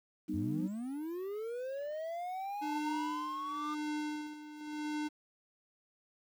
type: chord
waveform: sine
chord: G augmented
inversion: none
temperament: just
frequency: 196 / 245 / 306.2 Hz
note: G3 / B3 / D#4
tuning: 0 / -14 / -28 cents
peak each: -40 / -40 / -35 dBFS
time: 0.28-0.68 s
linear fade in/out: 20 ms
type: linear sweep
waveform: triangle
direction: up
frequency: 79.8 to 1210 Hz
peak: -35 dBFS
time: 0.33-3.75 s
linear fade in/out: 20 ms
type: tone with tremolo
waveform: square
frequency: 301.1 Hz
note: D4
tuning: 43 cents sharp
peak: -35 dBFS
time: 2.61-5.09 s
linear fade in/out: 20 ms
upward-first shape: sine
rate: 0.94 Hz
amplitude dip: 80%
effects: low-pass 7000 Hz 12 dB/octave + 10-bit

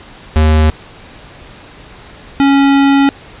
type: tone pair in turn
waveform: square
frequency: 77.78 / 277.2 Hz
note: D#2 / C#4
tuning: 0 / 0 cents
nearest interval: octave + minor seventh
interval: 2200 cents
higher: second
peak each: -7 dBFS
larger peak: neither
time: 0.36-0.7 / 2.4-3.09 s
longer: second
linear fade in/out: 0 ms
effects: pink hiss -36 dBFS RMS until 3.4 s + resampled to 8000 Hz

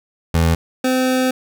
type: tone pair in turn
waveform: 25% pulse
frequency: 82.41 / 257.2 Hz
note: E2 / C4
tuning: 0 / -30 cents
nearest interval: octave + minor sixth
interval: 1970 cents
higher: second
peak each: -9 / -11 dBFS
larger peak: first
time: 0.34-0.55 / 0.84-1.31 s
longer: second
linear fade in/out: 5 ms
effects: none

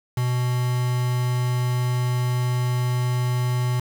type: tone with quantisation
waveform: triangle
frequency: 123.9 Hz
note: B2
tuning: 6 cents sharp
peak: -18 dBFS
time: 0.17-3.8 s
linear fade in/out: 5 ms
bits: 5
effects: none

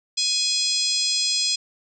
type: harmonic tone with a mistuned harmonic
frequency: 835 Hz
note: G#5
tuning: 9 cents sharp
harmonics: 3 / 4 / 5 / 6 / 7 / 8 / 9 / 10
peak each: -33 / -29 / -26 / -23 / -34 / -34 / -30 / -34 dBFS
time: 0.17-1.56 s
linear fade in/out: 10 ms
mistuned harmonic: 9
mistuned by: -32 cents
effects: none

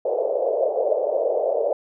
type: band-pass noise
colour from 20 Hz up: white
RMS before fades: -22 dBFS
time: 0.05-1.73 s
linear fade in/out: 2 ms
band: 460 to 620 Hz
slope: 48 dB/octave
effects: none

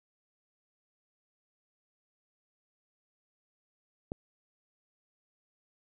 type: click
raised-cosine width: 2 ms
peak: -22 dBFS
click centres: 4.119 s
effects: none

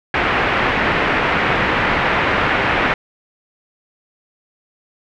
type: low-pass noise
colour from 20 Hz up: white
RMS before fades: -17 dBFS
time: 0.14-2.94 s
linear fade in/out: 2 ms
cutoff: 2300 Hz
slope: 24 dB/octave
effects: none

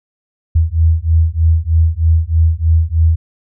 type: beating tone pair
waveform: sine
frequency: 79.8 / 83 Hz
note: D#2 / E2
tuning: +44 / +12 cents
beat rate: 3.2 Hz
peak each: -12 dBFS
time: 0.55-3.16 s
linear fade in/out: 10 ms
effects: none

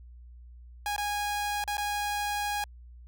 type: tone with dropouts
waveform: sawtooth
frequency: 824 Hz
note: G#5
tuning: 14 cents flat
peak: -25 dBFS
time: 0.86-2.64 s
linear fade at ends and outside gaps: 1 ms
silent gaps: 0.963-0.98 / 1.64-1.677 / 1.77-1.78 s
effects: added 60 Hz sine -46 dBFS peak until 3.07 s

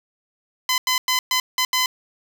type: tone bursts at uneven times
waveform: 10% pulse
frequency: 1018 Hz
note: C6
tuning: 48 cents flat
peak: -9 dBFS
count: 6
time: 0.69-0.78 / 0.87-0.98 / 1.08-1.19 / 1.31-1.4 / 1.58-1.65 / 1.73-1.86 s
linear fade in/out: 2 ms
effects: none

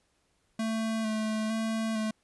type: tone with vibrato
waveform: square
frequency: 220 Hz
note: A3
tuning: in tune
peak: -29 dBFS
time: 0.59-2.11 s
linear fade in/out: 5 ms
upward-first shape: square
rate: 1.1 Hz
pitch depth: 20 cents each way
effects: pink hiss -72 dBFS RMS until 2.23 s + resampled to 24000 Hz

